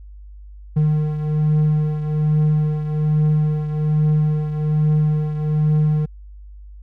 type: beating tone pair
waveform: triangle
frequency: 152.1 / 153.3 Hz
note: D#3 / D#3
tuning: -39 / -25 cents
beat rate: 1.2 Hz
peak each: -14 / -21 dBFS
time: 0.76-6.06 s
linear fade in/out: 10 ms
effects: added 50 Hz sine -36 dBFS peak until 6.82 s